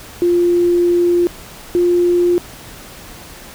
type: tone pair in turn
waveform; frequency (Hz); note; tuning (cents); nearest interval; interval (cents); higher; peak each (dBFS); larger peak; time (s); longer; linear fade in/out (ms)
sine; 349.2 / 351.4; F4 / F4; 0 / +11; unison; 11; second; -10 / -10; neither; 0.22-1.27 / 1.75-2.38; first; 0
effects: pink hiss -36 dBFS RMS until 3.54 s